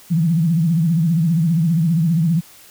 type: tone with vibrato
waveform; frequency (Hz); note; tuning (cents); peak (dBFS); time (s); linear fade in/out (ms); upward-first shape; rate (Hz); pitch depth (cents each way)
sine; 164.81; E3; 0; -13; 0.1-2.41; 20; triangle; 15; 160
effects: white hiss -45 dBFS RMS until 2.7 s